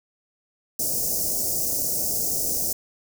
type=band-stop noise; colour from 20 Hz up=white; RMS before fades=-25 dBFS; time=0.79-2.73 s; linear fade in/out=5 ms; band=700 to 5200 Hz; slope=48 dB/octave; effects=none